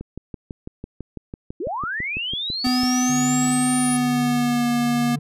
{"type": "click train", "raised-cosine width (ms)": 3, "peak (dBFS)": -19, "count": 18, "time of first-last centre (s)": [0.01, 2.834], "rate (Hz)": 6.02}
{"type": "linear sweep", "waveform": "sine", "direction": "up", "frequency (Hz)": [291.1, 9900], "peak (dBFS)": -24, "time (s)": [1.6, 3.97], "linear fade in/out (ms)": 5}
{"type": "tone with pitch glide", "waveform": "square", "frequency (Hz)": [251.4, 239.8], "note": ["B3", "A#3"], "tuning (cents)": [31, 49], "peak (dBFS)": -19, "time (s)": [2.64, 5.16], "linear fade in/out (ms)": 10, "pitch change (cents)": -82, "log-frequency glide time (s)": [3.76, 4.68]}
{"type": "tone with tremolo", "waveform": "triangle", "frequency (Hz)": 146.83, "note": "D3", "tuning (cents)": 0, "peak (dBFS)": -24, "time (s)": [3.09, 5.19], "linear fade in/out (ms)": 5, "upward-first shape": "triangle", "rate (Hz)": 1.1, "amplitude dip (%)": 55}
{"effects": ["resampled to 32000 Hz"]}